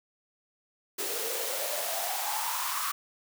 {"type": "noise with high-pass filter sweep", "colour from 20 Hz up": "white", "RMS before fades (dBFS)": -32, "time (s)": [0.98, 2.92], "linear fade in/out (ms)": 10, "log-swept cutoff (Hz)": [380, 1200], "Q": 8.3, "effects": []}